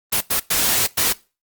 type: noise bursts at uneven times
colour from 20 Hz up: white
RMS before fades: -18 dBFS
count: 4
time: 0.12-0.21 / 0.3-0.4 / 0.5-0.87 / 0.97-1.13 s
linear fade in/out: 10 ms
effects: noise-tail reverb RT60 0.3 s tail -21 dB re dry + Opus 24 kbps